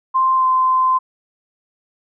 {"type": "tone with pitch glide", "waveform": "sine", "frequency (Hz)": [1046.5, 1034.5], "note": ["C6", "C6"], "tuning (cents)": [0, -20], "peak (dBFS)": -12, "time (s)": [0.14, 0.99], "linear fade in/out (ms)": 20, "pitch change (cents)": -20, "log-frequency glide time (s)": [0.35, 0.46], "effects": []}